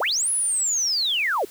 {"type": "linear two-way sweep", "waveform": "sine", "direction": "up then down", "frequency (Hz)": [329.6, 10548, 329.6], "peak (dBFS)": -20, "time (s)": [0, 1.45], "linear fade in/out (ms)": 5, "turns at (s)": 0.31, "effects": ["white hiss -46 dBFS RMS until 1.5 s"]}